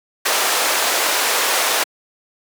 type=band-pass noise; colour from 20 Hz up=pink; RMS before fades=-18 dBFS; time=0.25-1.84 s; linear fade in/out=10 ms; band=560 to 15000 Hz; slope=12 dB/octave; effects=high-pass 300 Hz 12 dB/octave